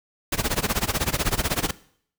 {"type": "noise with tremolo", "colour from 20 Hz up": "pink", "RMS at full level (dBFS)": -21, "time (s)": [0.32, 1.71], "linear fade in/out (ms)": 5, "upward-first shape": "sine", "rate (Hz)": 16, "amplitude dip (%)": 95, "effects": ["noise-tail reverb RT60 0.6 s tail -19 dB re dry"]}